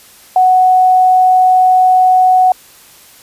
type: tone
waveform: sine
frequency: 741 Hz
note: F#5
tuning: 2 cents sharp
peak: -5 dBFS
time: 0.36-2.52 s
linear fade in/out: 2 ms
effects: white hiss -41 dBFS RMS until 3.22 s + resampled to 32000 Hz